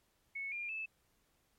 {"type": "tone with pitch steps", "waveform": "sine", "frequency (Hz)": [2204, 2403, 2621], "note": ["C#7", "D7", "E7"], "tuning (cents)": [-11, 39, -11], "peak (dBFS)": -38, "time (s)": [0.35, 0.86], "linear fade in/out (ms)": 10, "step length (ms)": 170, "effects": ["pink hiss -75 dBFS RMS until 1.58 s", "MP3 64 kbps"]}